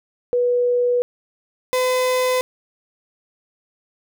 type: tone pair in turn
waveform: sine / 35% pulse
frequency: 488.8 / 507.3 Hz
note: B4 / B4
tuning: -18 / +46 cents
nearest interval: minor second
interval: 64 cents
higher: second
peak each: -15 dBFS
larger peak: neither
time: 0.33-1.02 / 1.73-2.41 s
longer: first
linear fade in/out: 0 ms
effects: none

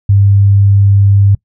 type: tone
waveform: sine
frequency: 99.7 Hz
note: G2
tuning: 30 cents sharp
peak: -4 dBFS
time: 0.09-1.35 s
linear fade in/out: 5 ms
effects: noise-tail reverb RT60 0.1 s tail -23 dB re dry

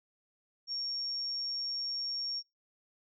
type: tone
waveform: sine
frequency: 5530 Hz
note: F8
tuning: 18 cents flat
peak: -33 dBFS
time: 0.67-2.43 s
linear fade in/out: 50 ms
effects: noise-tail reverb RT60 0.2 s tail -26 dB re dry

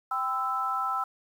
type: chord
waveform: sine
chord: C major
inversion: second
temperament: equal with one note detuned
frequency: 784 / 1019.7 / 1318.5 Hz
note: G5 / C6 / E6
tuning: 0 / -45 / 0 cents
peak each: -33 / -34 / -28 dBFS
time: 0.11-1.04 s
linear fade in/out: 5 ms
effects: 9-bit

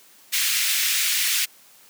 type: high-pass noise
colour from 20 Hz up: pink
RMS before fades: -22 dBFS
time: 0.32-1.46 s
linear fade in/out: 20 ms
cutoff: 2000 Hz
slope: 24 dB/octave
effects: white hiss -52 dBFS RMS until 1.89 s + high-pass 150 Hz 12 dB/octave

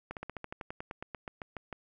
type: slowing click train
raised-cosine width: 0.5 ms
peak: -24 dBFS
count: 17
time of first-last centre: 0.11-1.728 s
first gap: 58 ms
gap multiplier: 1.07
effects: none

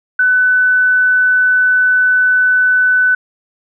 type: tone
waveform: sine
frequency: 1500 Hz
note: F#6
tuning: 23 cents sharp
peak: -8 dBFS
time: 0.19-3.15 s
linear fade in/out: 5 ms
effects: none

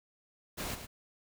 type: noise with echo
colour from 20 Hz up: pink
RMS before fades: -38 dBFS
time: 0.57-0.76 s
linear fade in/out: 20 ms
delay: 110 ms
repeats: 1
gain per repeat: -8 dB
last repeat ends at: 0.87 s
effects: none

